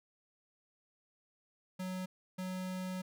square tone bursts at uneven times, 185 Hz, F#3, in tune, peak -38 dBFS, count 2, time 1.79-2.06 / 2.38-3.02 s, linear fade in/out 10 ms, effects none

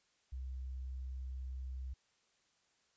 sine tone, 64.6 Hz, C2, 21 cents flat, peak -40 dBFS, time 0.32-1.94 s, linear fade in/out 10 ms, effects white hiss -75 dBFS RMS until 2.96 s + resampled to 16000 Hz

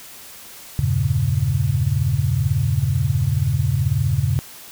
sine chord, E diminished seventh, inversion none, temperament equal, 82.41 / 98 / 116.54 / 138.59 Hz, E2 / G2 / Bb2 / Db3, 0 / 0 / 0 / 0 cents, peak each -25 / -22 / -22 / -20 dBFS, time 0.79-4.39 s, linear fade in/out 0 ms, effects white hiss -40 dBFS RMS until 4.71 s

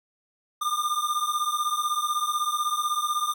square beating tone pair, 1197 / 1213 Hz, D6 / D#6, +33 / -44 cents, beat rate 16 Hz, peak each -28 dBFS, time 0.61-3.34 s, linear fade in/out 10 ms, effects none

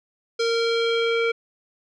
square tone with low-pass filter sweep, 461.4 Hz, A#4, 18 cents flat, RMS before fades -22 dBFS, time 0.39-1.32 s, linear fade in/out 10 ms, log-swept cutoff 5000 to 2500 Hz, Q 2.8, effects none

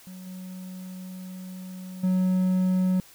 triangle tone with level steps, 185 Hz, F#3, in tune, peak -37 / -34 / -18 dBFS, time 0.07-3 s, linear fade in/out 0 ms, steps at 0.26 / 2.03 s, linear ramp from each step 10 ms, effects white hiss -52 dBFS RMS until 3.14 s

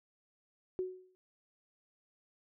sine tone with exponential decay, 370 Hz, F#4, in tune, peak -30 dBFS, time 0.79-1.15 s, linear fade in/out 0 ms, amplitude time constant 77 ms, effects none

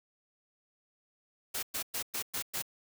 white noise bursts, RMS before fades -35 dBFS, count 6, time 1.54-2.624 s, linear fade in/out 10 ms, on 89 ms, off 110 ms, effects none

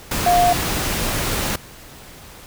sine tone in noise, 707 Hz, F5, 21 cents sharp, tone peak -12 dBFS, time 0.26-0.53 s, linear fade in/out 5 ms, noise pink, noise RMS -22 dBFS, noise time 0.11-1.56 s, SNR +7 dB, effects pink hiss -41 dBFS RMS until 2.46 s

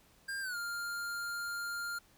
square tone with pitch glide, 1600 to 1400.9 Hz, G6 to F6, +35 to +5 cents, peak -37 dBFS, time 0.28-1.99 s, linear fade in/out 10 ms, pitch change -230 cents, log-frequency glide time 0.41-0.57 s, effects pink hiss -65 dBFS RMS until 2.17 s

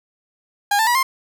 30% pulse tone with pitch steps, 814 / 887.7 / 968 / 1055.6 Hz, G#5 / A5 / B5 / C6, -35 / +15 / -35 / +15 cents, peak -12 dBFS, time 0.71-1.03 s, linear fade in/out 5 ms, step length 80 ms, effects none

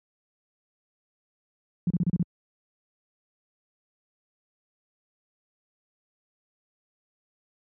sine tone bursts, 174.61 Hz, F3, in tune, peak -20 dBFS, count 6, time 1.87-2.228 s, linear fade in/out 2 ms, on 33 ms, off 32 ms, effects high-pass 80 Hz 12 dB/octave

